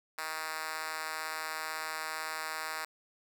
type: tone with high-pass filter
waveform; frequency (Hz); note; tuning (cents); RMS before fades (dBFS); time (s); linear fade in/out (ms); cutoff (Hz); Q
5% pulse; 157.9; D#3; +26; -38; 0.18-2.85; 5; 940; 0.74
effects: none